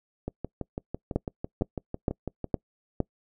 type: two click trains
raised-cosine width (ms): 2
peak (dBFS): -11 / -18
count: 5 / 14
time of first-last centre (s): 1.16-3.003 / 0.28-2.443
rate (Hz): 2.17 / 6.01
effects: noise-tail reverb RT60 0.1 s tail -25 dB re dry